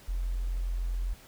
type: tone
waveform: sine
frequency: 43.65 Hz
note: F1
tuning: in tune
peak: -28 dBFS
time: 0.08-1.14 s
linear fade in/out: 10 ms
effects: pink hiss -54 dBFS RMS until 1.27 s